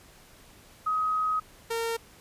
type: tone pair in turn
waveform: sine / sawtooth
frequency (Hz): 1263 / 458.8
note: D#6 / A#4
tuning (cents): +26 / -28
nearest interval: octave + tritone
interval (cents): 1754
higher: first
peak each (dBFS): -24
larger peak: neither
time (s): 0.86-1.4 / 1.7-1.97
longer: first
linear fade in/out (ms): 10
effects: pink hiss -54 dBFS RMS until 2.2 s + resampled to 32000 Hz